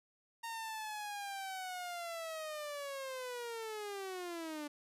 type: linear sweep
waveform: sawtooth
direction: down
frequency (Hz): 925 to 290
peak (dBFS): -37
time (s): 0.43-4.68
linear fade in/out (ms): 10
effects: resampled to 32000 Hz + 13-bit